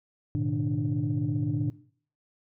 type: tone cluster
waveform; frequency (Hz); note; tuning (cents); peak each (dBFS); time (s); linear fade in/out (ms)
sine; 107.5 / 123.3 / 151 / 295.9; A2 / B2 / D3 / D4; -40 / -2 / +48 / +13; -30; 0.35-1.7; 0
effects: noise-tail reverb RT60 0.5 s tail -18 dB re dry + tanh soft clip ceiling -18 dBFS